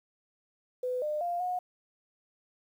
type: tone with pitch steps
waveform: sine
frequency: 502 / 603 / 698 / 725 Hz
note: B4 / D5 / F5 / F#5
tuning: +28 / +46 / -1 / -35 cents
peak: -29 dBFS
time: 0.83-1.59 s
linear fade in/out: 5 ms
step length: 190 ms
effects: 10-bit